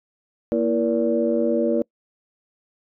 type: tone cluster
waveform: sine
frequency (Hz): 234.5 / 331.8 / 475.4 / 575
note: A#3 / E4 / A#4 / D5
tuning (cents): +11 / +11 / +34 / -37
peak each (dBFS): -23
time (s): 0.52-1.82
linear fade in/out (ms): 0
effects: noise-tail reverb RT60 0.1 s tail -26 dB re dry + tanh soft clip ceiling -7 dBFS